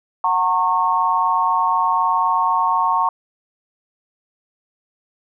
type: tone cluster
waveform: sine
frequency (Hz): 740 / 912 / 1093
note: F#5 / A#5 / C#6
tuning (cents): 0 / -38 / -25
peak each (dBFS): -23 / -18 / -18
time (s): 0.24-3.09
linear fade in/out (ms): 2
effects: none